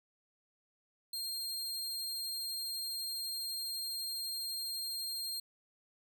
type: tone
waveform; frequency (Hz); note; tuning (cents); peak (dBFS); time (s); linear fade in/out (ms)
sawtooth; 4204; C8; +7; -34; 1.13-5.4; 5
effects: none